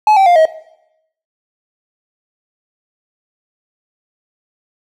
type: tone with pitch steps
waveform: triangle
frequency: 854 / 774.1 / 701.7 / 636.1 Hz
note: G#5 / G5 / F5 / D#5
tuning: +48 / -22 / +8 / +38 cents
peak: -4 dBFS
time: 0.07-0.454 s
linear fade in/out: 2 ms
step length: 96 ms
effects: noise-tail reverb RT60 0.8 s tail -17 dB re dry